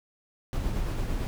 brown noise with tremolo, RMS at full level -28 dBFS, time 0.53-1.27 s, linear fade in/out 0 ms, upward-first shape sine, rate 8.9 Hz, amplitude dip 25%, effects none

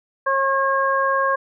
harmonic tone, 542 Hz, C#5, 39 cents flat, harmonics 1 / 2 / 3, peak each -22 / -19 / -23 dBFS, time 0.26-1.36 s, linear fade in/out 10 ms, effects none

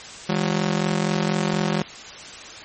sawtooth ring-modulated tone, 183.2 Hz, F#3, 17 cents flat, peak -13 dBFS, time 0.29-1.82 s, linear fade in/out 0 ms, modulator 22.1 Hz, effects white hiss -38 dBFS RMS until 2.64 s + MP3 32 kbps

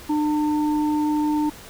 sine tone pair together, 301 / 902 Hz, D4 / A5, +43 / +43 cents, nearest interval octave + perfect fifth, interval 1900 cents, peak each -19 / -27 dBFS, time 0.09-1.5 s, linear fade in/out 10 ms, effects pink hiss -42 dBFS RMS until 1.69 s

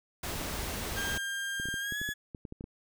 pink noise, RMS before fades -36 dBFS, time 0.23-1.18 s, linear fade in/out 5 ms
35% pulse tone with pitch glide, 1600 to 1693.2 Hz, G6 to G#6, +35 to +33 cents, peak -31 dBFS, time 0.96-2.14 s, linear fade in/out 20 ms, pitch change +98 cents, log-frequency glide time 1.79-1.99 s
clicks, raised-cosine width 3 ms, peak -28 dBFS, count 12, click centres 1.599 / 1.656 / 1.687 / 1.741 / 1.923 / 2.015 / 2.09 / 2.348 / 2.452 / 2.524 / 2.609 / 2.641 s
effects none

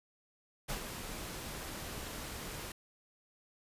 pink noise with ADSR envelope, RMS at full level -37 dBFS, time 0.68-2.72 s, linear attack 21 ms, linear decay 98 ms, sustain -6 dB, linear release 4 ms, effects resampled to 32000 Hz

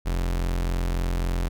40% pulse tone, 43.65 Hz, F1, in tune, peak -22 dBFS, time 0.05-1.49 s, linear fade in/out 20 ms, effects none

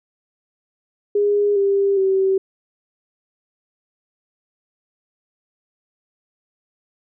sine tone with pitch steps, 410 / 396.7 / 383.9 Hz, G#4 / G4 / G4, -22 / +21 / -36 cents, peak -14 dBFS, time 1.15-2.38 s, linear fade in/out 5 ms, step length 410 ms, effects none

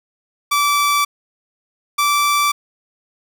sawtooth tone pair in turn, 1159 / 1164.4 Hz, D6 / D6, -23 / -15 cents, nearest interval unison, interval 8 cents, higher second, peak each -10 dBFS, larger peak neither, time 0.51-1.05 / 1.98-2.52 s, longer neither, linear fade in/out 10 ms, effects none

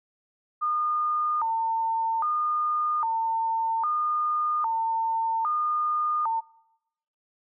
sine tone with vibrato, 1049 Hz, C6, 4 cents sharp, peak -23 dBFS, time 0.61-6.41 s, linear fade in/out 20 ms, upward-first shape square, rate 0.62 Hz, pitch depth 260 cents each way, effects noise-tail reverb RT60 0.9 s tail -23 dB re dry

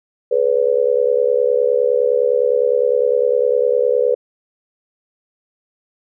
sine tone with amplitude modulation, 493.9 Hz, B4, in tune, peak -8 dBFS, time 0.31-4.15 s, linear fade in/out 10 ms, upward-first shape sine, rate 69.8 Hz, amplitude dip 100%, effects none

